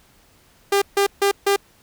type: tone bursts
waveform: sawtooth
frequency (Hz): 399.4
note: G4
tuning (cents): +32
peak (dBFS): -11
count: 4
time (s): 0.72-1.562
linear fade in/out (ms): 5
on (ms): 98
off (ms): 150
effects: pink hiss -55 dBFS RMS until 1.82 s